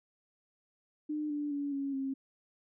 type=tone with pitch steps; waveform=sine; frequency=301.7 / 293.3 / 285.1 / 277.1 / 269.4 Hz; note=D4 / D4 / C#4 / C#4 / C#4; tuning=+47 / -2 / +49 / -1 / -49 cents; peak=-32 dBFS; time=1.09-2.14 s; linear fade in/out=10 ms; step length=210 ms; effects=none